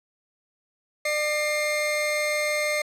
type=tone pair together; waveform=40% pulse; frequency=600 / 2113 Hz; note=D5 / C7; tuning=+37 / +16 cents; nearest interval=octave + minor seventh; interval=2179 cents; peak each=-25 dBFS; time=1.05-2.82 s; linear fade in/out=5 ms; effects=low-pass 11000 Hz 12 dB/octave